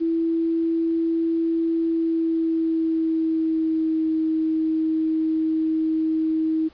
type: tone with pitch glide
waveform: sine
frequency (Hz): 329.6 to 318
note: E4 to D#4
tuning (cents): 0 to +38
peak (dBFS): -19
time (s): 0-6.69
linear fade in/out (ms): 20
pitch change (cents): -62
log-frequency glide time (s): 1.81-4.1
effects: pink hiss -54 dBFS RMS until 6.73 s + resampled to 11025 Hz